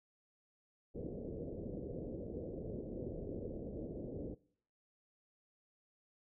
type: low-pass noise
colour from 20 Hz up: white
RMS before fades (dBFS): -44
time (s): 0.94-4.35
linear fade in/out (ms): 20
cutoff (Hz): 530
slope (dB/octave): 48
effects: noise-tail reverb RT60 0.6 s tail -22 dB re dry